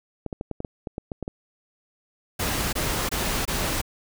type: clicks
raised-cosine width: 2 ms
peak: -17 dBFS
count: 11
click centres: 0.263 / 0.328 / 0.411 / 0.513 / 0.604 / 0.648 / 0.872 / 0.981 / 1.118 / 1.227 / 1.279 s
type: noise bursts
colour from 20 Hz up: pink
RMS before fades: -26 dBFS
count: 4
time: 2.39-3.816 s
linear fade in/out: 10 ms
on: 340 ms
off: 22 ms
effects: none